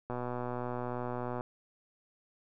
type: click train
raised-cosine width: 1 ms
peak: -23 dBFS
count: 162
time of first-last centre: 0.1-1.409 s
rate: 123 Hz
effects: none